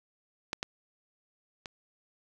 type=clicks; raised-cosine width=0.2 ms; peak=-14 / -15 / -22 dBFS; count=3; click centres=0.531 / 0.629 / 1.658 s; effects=none